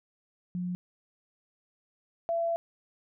sine tone pair in turn, 179 / 672.7 Hz, F3 / E5, +43 / +35 cents, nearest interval octave + major seventh, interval 2292 cents, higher second, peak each -30 / -26 dBFS, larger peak second, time 0.55-0.75 / 2.29-2.56 s, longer second, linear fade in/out 0 ms, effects none

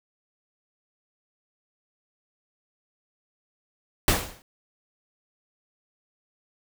pink noise with exponential decay, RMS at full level -17 dBFS, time 4.08-4.42 s, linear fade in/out 1 ms, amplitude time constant 73 ms, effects none

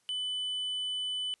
triangle tone, 3000 Hz, F#7, 23 cents sharp, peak -30 dBFS, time 0.09-1.34 s, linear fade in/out 0 ms, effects white hiss -71 dBFS RMS until 1.4 s + resampled to 24000 Hz

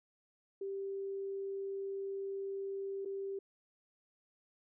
sine tone with dropouts, 392 Hz, G4, in tune, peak -37 dBFS, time 0.61-3.39 s, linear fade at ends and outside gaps 5 ms, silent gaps 3.05-3.056 s, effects none

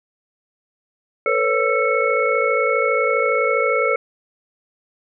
sine tone cluster, 447.6 / 500 / 555 / 1333 / 2201 Hz, A4 / B4 / C#5 / E6 / C#7, +30 / +21 / +2 / +19 / -13 cents, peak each -22 dBFS, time 1.26-3.96 s, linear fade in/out 2 ms, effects none

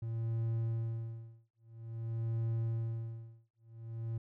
triangle tone with tremolo, 114.1 Hz, A#2, 37 cents flat, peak -29 dBFS, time 0.02-4.18 s, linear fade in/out 5 ms, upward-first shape sine, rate 0.5 Hz, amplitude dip 100%, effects none

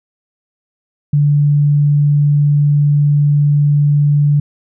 sine tone, 145.8 Hz, D3, 12 cents flat, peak -8 dBFS, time 1.13-4.4 s, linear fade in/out 5 ms, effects none

